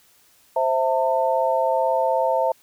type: chord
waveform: sine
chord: A minor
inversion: first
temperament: equal with one note detuned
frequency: 523.3 / 659.3 / 900.6 Hz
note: C5 / E5 / A5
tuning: 0 / 0 / +40 cents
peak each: -22 dBFS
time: 0.56-2.52 s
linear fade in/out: 5 ms
effects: white hiss -57 dBFS RMS until 2.62 s